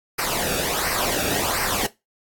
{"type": "noise with flanger", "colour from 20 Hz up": "pink", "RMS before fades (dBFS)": -24, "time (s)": [0.18, 1.87], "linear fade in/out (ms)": 10, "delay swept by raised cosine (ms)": [0.28, 0.99], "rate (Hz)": 1.4, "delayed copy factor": -0.7, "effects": ["noise-tail reverb RT60 0.2 s tail -17 dB re dry", "AAC 64 kbps"]}